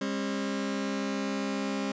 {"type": "tone pair together", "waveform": "sawtooth", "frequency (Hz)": [202.3, 269.7], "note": ["G#3", "C#4"], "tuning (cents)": [-45, -47], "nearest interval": "perfect fourth", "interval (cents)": 498, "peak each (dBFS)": -28, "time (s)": [0.01, 1.92], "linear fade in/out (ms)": 5, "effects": ["resampled to 16000 Hz"]}